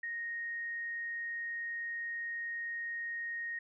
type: tone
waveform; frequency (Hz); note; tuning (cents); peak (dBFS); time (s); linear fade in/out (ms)
sine; 1864.7; A#6; 0; -36; 0.03-3.59; 5
effects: none